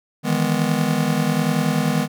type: chord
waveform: square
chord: E major seventh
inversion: third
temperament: just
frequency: 154.51 / 164.81 / 206 / 247.2 Hz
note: D#3 / E3 / G#3 / B3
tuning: -12 / 0 / -14 / +2 cents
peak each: -24 dBFS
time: 0.23-2.08 s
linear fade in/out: 50 ms
effects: none